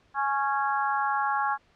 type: harmonic tone with a mistuned harmonic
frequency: 275.9 Hz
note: C#4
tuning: 8 cents flat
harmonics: 3 / 4 / 5 / 6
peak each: -27 / -29 / -31 / -33 dBFS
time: 0.14-1.58 s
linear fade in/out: 50 ms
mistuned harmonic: 3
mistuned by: +15 cents
effects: pink hiss -63 dBFS RMS until 1.75 s + low-pass 4000 Hz 12 dB/octave